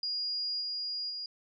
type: tone with level steps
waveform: sine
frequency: 4860 Hz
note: D#8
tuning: 42 cents flat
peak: -31 / -33 / -36 dBFS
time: 0.03-1.26 s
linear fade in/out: 2 ms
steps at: 0.6 / 1.09 s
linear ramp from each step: 20 ms
effects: none